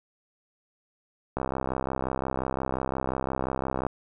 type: click train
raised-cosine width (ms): 1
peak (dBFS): -14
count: 165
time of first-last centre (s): 1.37-3.866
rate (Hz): 65.7
effects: none